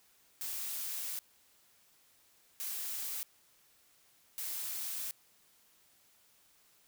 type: noise bursts at uneven times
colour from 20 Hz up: blue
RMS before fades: -39 dBFS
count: 3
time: 0.41-1.19 / 2.6-3.23 / 4.38-5.11 s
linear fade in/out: 0 ms
effects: white hiss -67 dBFS RMS until 6.87 s